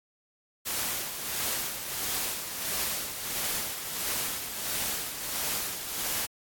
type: noise with tremolo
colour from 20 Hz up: white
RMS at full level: -30 dBFS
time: 0.65-6.27 s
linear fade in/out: 20 ms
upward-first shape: sine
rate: 1.5 Hz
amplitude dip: 55%
effects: AAC 64 kbps